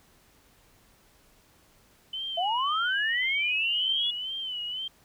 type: tone with vibrato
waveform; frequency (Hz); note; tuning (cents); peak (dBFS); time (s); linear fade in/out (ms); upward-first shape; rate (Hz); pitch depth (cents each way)
sine; 3027; F#7; +39; -31; 2.13-4.88; 5; sine; 1.9; 82
type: linear sweep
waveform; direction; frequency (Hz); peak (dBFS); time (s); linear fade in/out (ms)
sine; up; 659.3 to 3448; -25; 2.37-4.11; 10
effects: pink hiss -61 dBFS RMS until 5.04 s